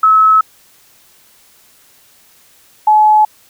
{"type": "tone pair in turn", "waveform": "sine", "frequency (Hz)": [1293, 854.5], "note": ["E6", "G#5"], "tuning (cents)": [-34, 49], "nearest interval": "perfect fifth", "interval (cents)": 717, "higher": "first", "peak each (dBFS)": -5, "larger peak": "neither", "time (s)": [[0.03, 0.41], [2.87, 3.25]], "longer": "neither", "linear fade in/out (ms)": 5, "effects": ["white hiss -48 dBFS RMS until 3.49 s"]}